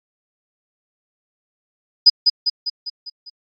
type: tone with echo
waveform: sine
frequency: 4978 Hz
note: D#8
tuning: in tune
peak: -4 dBFS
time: 2.06-2.1 s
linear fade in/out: 10 ms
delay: 200 ms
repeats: 6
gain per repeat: -5 dB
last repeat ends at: 3.3 s
effects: AAC 48 kbps